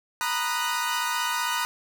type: chord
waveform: sawtooth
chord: B major seventh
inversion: third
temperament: equal with one note detuned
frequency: 932.3 / 987.8 / 1235.9 / 1480 Hz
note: A#5 / B5 / D#6 / F#6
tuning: 0 / 0 / -12 / 0 cents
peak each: -27 dBFS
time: 0.21-1.65 s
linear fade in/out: 0 ms
effects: none